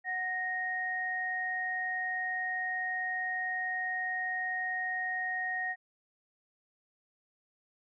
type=tone pair together; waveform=sine; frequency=739.4 / 1864.7 Hz; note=F#5 / A#6; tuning=-1 / 0 cents; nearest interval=octave + major third; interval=1601 cents; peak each=-38 / -32 dBFS; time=0.04-5.76 s; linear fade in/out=50 ms; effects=none